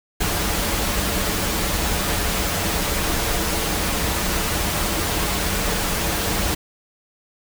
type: noise with comb filter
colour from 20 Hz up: pink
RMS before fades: -22 dBFS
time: 0.2-6.55 s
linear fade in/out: 10 ms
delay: 7.8 ms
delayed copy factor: -0.5
effects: none